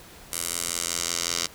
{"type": "tone with band-pass filter sweep", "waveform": "10% pulse", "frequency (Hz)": 85.4, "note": "F2", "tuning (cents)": -38, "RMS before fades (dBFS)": -29, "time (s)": [0.32, 1.47], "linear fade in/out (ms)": 10, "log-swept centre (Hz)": [9800, 5700], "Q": 1.6, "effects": ["pink hiss -47 dBFS RMS until 1.54 s"]}